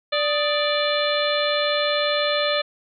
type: harmonic tone with a mistuned harmonic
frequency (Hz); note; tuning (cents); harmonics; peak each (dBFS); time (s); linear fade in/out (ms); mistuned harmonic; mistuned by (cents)
587.3; D5; 0; 1 / 2 / 3 / 4 / 5 / 6 / 7; -22 / -28 / -29 / -30 / -31 / -27 / -29; 0.12-2.62; 10; 2; +98
effects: none